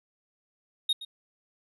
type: tone with echo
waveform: triangle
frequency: 3729 Hz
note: A#7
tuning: in tune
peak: -21 dBFS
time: 0.89-0.93 s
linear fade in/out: 5 ms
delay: 120 ms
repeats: 1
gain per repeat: -15 dB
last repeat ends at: 1.05 s
effects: resampled to 32000 Hz